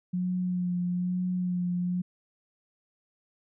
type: tone with vibrato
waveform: sine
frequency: 179.6 Hz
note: F3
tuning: 49 cents sharp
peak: -26 dBFS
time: 0.13-2.02 s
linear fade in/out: 10 ms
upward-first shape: sine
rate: 1.1 Hz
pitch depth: 22 cents each way
effects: none